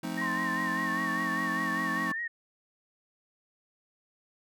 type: chord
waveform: square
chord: F dominant seventh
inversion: none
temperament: just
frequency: 174.61 / 218.3 / 261.9 / 314.3 Hz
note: F3 / A3 / C4 / Eb4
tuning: 0 / -13 / +2 / +18 cents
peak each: -39 dBFS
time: 0.03-2.12 s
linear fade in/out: 5 ms
type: tone with vibrato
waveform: sine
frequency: 1828 Hz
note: A#6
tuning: 34 cents flat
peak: -31 dBFS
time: 0.17-2.28 s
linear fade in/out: 10 ms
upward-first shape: sine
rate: 5 Hz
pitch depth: 64 cents each way
type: tone with pitch glide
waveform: sine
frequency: 1046.5 to 1108.7 Hz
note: C6 to C#6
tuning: 0 to 0 cents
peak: -33 dBFS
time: 0.21-2.13 s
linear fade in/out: 10 ms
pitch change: +100 cents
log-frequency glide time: 0.7-1.03 s
effects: none